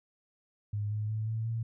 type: tone with pitch steps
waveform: sine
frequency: 103.83 / 106.32 / 108.87 / 111.48 / 114.15 Hz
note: G#2 / G#2 / A2 / A2 / A#2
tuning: 0 / +41 / -18 / +23 / -36 cents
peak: -30 dBFS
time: 0.73-1.63 s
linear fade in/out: 5 ms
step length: 180 ms
effects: none